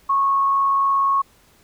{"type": "tone with frequency modulation", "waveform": "sine", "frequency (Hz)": 1099, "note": "C#6", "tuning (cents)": -15, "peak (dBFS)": -15, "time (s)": [0.09, 1.22], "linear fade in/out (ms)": 10, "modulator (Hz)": 83, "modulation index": 0.23, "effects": ["pink hiss -55 dBFS RMS until 1.63 s"]}